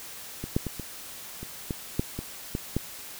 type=clicks; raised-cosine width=3 ms; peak=-20 / -10 / -18 / -22 / -24 / -16 / -11 / -19 / -15 / -12 dBFS; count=10; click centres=0.44 / 0.565 / 0.667 / 0.797 / 1.43 / 1.708 / 1.995 / 2.19 / 2.551 / 2.766 s; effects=white hiss -42 dBFS RMS until 3.19 s